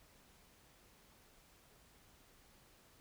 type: silence
effects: pink hiss -66 dBFS RMS until 3 s